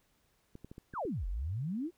clicks, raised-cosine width 3 ms, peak -34 dBFS, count 6, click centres 0.554 / 0.646 / 0.715 / 0.781 / 0.938 / 1.052 s
sine exponential two-way sweep, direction down then up, 1760 to 40.78 to 368.7 Hz, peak -33 dBFS, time 0.93-1.91 s, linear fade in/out 50 ms, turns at 1.27 s
effects pink hiss -73 dBFS RMS until 1.97 s

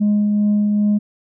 sine tone with tremolo, 207.9 Hz, G#3, 2 cents sharp, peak -10 dBFS, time 0-0.99 s, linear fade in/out 20 ms, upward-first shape triangle, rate 2.5 Hz, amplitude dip 30%, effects tanh soft clip ceiling -11 dBFS

